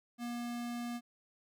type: tone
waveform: square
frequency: 239 Hz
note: A#3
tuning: 43 cents sharp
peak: -38 dBFS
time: 0.18-1.01 s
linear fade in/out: 50 ms
effects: none